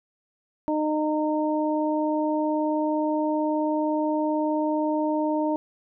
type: harmonic tone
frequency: 306.3 Hz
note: D#4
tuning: 27 cents flat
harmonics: 1 / 2 / 3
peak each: -24 / -27 / -29 dBFS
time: 0.68-5.56 s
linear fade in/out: 0 ms
effects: none